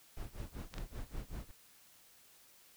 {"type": "noise with tremolo", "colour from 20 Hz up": "brown", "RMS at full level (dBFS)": -41, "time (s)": [0.17, 1.51], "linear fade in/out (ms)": 0, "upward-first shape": "sine", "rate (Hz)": 5.2, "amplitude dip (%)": 95}
{"type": "clicks", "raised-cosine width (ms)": 0.2, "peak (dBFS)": -28, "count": 2, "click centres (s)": [0.74, 0.782]}
{"effects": ["white hiss -63 dBFS RMS until 2.76 s"]}